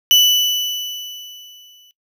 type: tone with exponential decay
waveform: 35% pulse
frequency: 2976 Hz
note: F#7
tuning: 9 cents sharp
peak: -6 dBFS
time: 0.11-1.91 s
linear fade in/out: 0 ms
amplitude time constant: 390 ms
effects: noise-tail reverb RT60 0.1 s tail -19 dB re dry